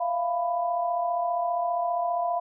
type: tone cluster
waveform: sine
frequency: 660 / 695 / 993 Hz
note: E5 / F5 / B5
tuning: +2 / -9 / +9 cents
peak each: -34 / -25 / -31 dBFS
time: 0-2.4 s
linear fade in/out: 10 ms
effects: none